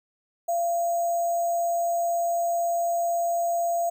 sine tone with sample-and-hold, 684 Hz, F5, 36 cents flat, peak -22 dBFS, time 0.48-3.9 s, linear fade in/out 10 ms, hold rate 7350 Hz, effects none

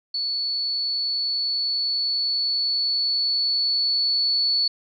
sine tone with level ramp, 4435 Hz, C#8, in tune, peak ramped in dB -23 to -18 dBFS, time 0.14-4.68 s, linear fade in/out 5 ms, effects none

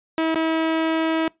sawtooth tone with dropouts, 322.3 Hz, E4, 39 cents flat, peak -15 dBFS, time 0.18-1.28 s, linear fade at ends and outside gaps 1 ms, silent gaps 0.346-0.357 s, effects noise-tail reverb RT60 0.2 s tail -24 dB re dry + resampled to 8000 Hz

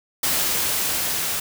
white noise with level ramp, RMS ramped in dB -21 to -25 dBFS, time 0.23-1.4 s, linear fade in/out 5 ms, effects none

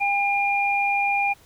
sine tone pair together, 804 / 2409 Hz, G5 / D7, +44 / +43 cents, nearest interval octave + perfect fifth, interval 1899 cents, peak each -22 dBFS, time 0-1.34 s, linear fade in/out 20 ms, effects pink hiss -54 dBFS RMS until 1.45 s

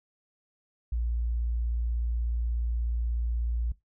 sine tone, 58.27 Hz, A#1, in tune, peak -26 dBFS, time 0.92-3.72 s, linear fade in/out 5 ms, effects noise-tail reverb RT60 0.2 s tail -20 dB re dry

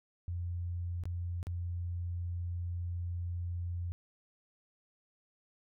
sine tone with dropouts, 87.31 Hz, F2, in tune, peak -34 dBFS, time 0.28-3.92 s, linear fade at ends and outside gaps 0 ms, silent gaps 1.037-1.055 / 1.429-1.469 s, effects none

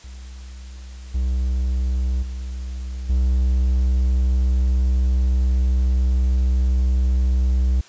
triangle tone with level steps, 63.5 Hz, B1, 49 cents sharp, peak -32 / -16 / -24 / -13 dBFS, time 0.04-7.81 s, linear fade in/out 5 ms, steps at 1.14 / 2.22 / 3.09 s, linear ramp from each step 10 ms, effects white hiss -47 dBFS RMS until 7.88 s + resampled to 16000 Hz

